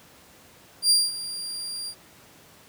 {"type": "tone with ADSR envelope", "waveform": "30% pulse", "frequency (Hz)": 4769, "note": "D8", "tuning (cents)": 26, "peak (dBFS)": -12, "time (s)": [0.82, 1.95], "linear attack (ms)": 82, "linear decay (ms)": 210, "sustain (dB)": -16, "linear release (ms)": 68, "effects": ["pink hiss -52 dBFS RMS until 2.68 s", "high-pass 100 Hz 12 dB/octave"]}